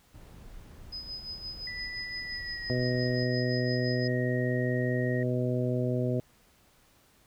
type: noise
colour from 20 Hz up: brown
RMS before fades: -48 dBFS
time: 0.14-3.24 s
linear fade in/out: 5 ms
type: tone with tremolo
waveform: sine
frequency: 5030 Hz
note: D#8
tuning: 18 cents sharp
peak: -35 dBFS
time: 0.92-4.08 s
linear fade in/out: 10 ms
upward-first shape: sine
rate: 5.8 Hz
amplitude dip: 65%
type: tone with pitch glide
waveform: sine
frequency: 1975.5 to 1875.4 Hz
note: B6 to A#6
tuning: 0 to +10 cents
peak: -37 dBFS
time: 1.67-5.23 s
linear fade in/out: 2 ms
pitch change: -90 cents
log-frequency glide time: 2.22-2.76 s
type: harmonic tone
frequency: 124.8 Hz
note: B2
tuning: 19 cents sharp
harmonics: 1 / 2 / 3 / 4 / 5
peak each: -29 / -32 / -34 / -35 / -36 dBFS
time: 2.7-6.2 s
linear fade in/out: 0 ms
effects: pink hiss -63 dBFS RMS until 7.26 s